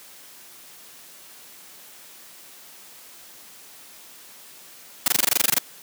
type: noise bursts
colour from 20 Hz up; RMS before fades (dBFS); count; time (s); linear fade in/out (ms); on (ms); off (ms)
white; -18; 13; 5.06-5.584; 2; 20; 22
effects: white hiss -46 dBFS RMS until 5.82 s + high-pass 150 Hz 12 dB/octave